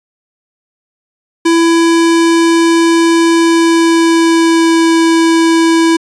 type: tone with pitch glide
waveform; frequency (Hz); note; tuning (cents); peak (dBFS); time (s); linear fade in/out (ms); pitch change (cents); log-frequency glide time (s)
square; 333 to 329.4; E4 to E4; +18 to -1; -7; 1.45-5.97; 10; -19; 3.33-4.94
effects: resampled to 22050 Hz